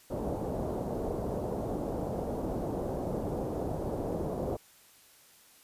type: low-pass noise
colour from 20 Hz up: white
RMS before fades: -34 dBFS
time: 0.1-4.57 s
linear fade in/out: 10 ms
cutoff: 640 Hz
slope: 24 dB/octave
effects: white hiss -59 dBFS RMS until 5.63 s + resampled to 32000 Hz